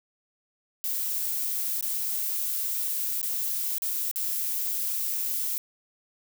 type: noise with dropouts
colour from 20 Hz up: violet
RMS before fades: -29 dBFS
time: 0.84-5.58 s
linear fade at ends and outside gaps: 0 ms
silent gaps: 1.81-1.826 / 3.215-3.229 / 3.782-3.821 / 4.113-4.159 s
effects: none